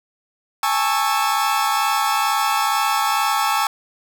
40% pulse chord, A major seventh, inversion third, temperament equal with one note detuned, 817.8 / 880 / 1108.7 / 1318.5 Hz, G#5 / A5 / C#6 / E6, -27 / 0 / 0 / 0 cents, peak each -22 dBFS, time 0.63-3.67 s, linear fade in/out 2 ms, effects none

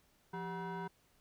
sine tone with frequency modulation, 393.2 Hz, G4, 5 cents sharp, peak -36 dBFS, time 0.33-0.88 s, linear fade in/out 10 ms, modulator 566 Hz, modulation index 1.6, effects tanh soft clip ceiling -38 dBFS + pink hiss -71 dBFS RMS until 1.2 s

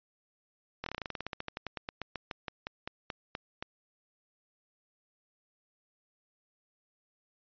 slowing click train, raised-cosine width 0.3 ms, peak -20 dBFS, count 28, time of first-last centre 0.84-3.625 s, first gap 23 ms, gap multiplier 1.1, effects resampled to 11025 Hz

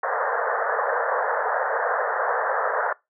pink band-pass noise, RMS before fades -24 dBFS, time 0.03-2.93 s, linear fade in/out 5 ms, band 450 to 1800 Hz, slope 96 dB/octave, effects noise-tail reverb RT60 0.2 s tail -22 dB re dry

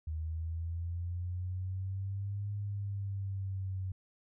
sine exponential two-way sweep, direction up then down, 78.1 to 102.5 to 93.7 Hz, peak -34 dBFS, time 0.07-3.92 s, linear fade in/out 5 ms, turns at 2.52 s, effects none

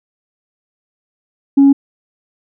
sine tone, 277.2 Hz, C#4, in tune, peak -3 dBFS, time 1.57-1.73 s, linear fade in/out 10 ms, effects tanh soft clip ceiling -2 dBFS

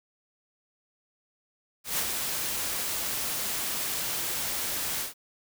white noise with ADSR envelope, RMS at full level -27 dBFS, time 1.84-5.14 s, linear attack 140 ms, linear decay 69 ms, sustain -4 dB, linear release 130 ms, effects none

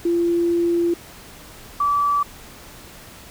sine tone pair in turn, 342.6 / 1154.6 Hz, F4 / D6, -33 / -30 cents, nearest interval octave + major sixth, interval 2103 cents, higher second, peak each -16 / -16 dBFS, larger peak neither, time 0.05-0.94 / 1.8-2.23 s, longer first, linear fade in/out 5 ms, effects pink hiss -42 dBFS RMS until 3.3 s

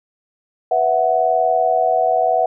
sine chord, B suspended fourth, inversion none, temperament equal, 493.9 / 659.3 / 740 Hz, B4 / E5 / F#5, 0 / 0 / 0 cents, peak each -22 / -17 / -16 dBFS, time 0.71-2.46 s, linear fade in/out 5 ms, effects none

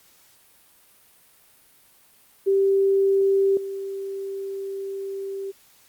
sine tone with level steps, 391.2 Hz, G4, 4 cents flat, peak -16 / -28 dBFS, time 2.46-5.52 s, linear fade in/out 20 ms, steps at 3.57 s, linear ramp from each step 2 ms, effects white hiss -56 dBFS RMS until 5.88 s + Opus 48 kbps

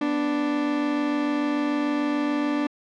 40% pulse tone pair together, 246.9 / 293.7 Hz, B3 / D4, 0 / 0 cents, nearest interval minor third, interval 300 cents, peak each -29 / -22 dBFS, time 0.01-2.67 s, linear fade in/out 5 ms, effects low-pass 3000 Hz 12 dB/octave

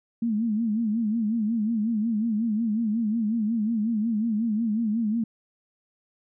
sine tone with vibrato, 221 Hz, A3, 8 cents sharp, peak -22 dBFS, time 0.22-5.24 s, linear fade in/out 5 ms, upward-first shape sine, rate 5.5 Hz, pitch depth 110 cents each way, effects none

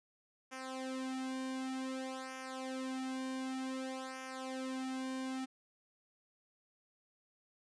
sawtooth tone with flanger, 261.4 Hz, C4, 1 cent flat, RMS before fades -41 dBFS, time 0.51-5.46 s, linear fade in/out 20 ms, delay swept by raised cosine 0.24 to 2.34 ms, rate 0.54 Hz, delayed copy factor -0.9, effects resampled to 22050 Hz

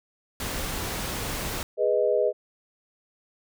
pink noise, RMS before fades -31 dBFS, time 0.4-1.63 s, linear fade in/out 2 ms
sine chord, G# minor, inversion none, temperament equal, 415.3 / 493.9 / 622.3 Hz, G#4 / B4 / D#5, 0 / 0 / 0 cents, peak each -25 / -24 / -24 dBFS, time 1.77-2.33 s, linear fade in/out 50 ms
effects none

